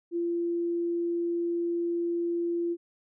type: tone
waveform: sine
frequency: 342.5 Hz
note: F4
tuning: 34 cents flat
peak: -26 dBFS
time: 0.11-2.77 s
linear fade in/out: 50 ms
effects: none